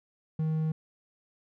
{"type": "tone", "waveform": "triangle", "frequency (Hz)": 157.6, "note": "D#3", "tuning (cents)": 23, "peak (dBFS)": -24, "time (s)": [0.39, 0.72], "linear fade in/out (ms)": 5, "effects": []}